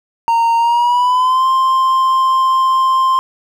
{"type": "tone with pitch glide", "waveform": "triangle", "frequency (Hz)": [924, 1049.2], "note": ["A#5", "C6"], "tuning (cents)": [-16, 4], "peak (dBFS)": -8, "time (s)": [0.28, 3.19], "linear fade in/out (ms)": 0, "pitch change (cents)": 220, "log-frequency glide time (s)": [0.57, 1.46], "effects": []}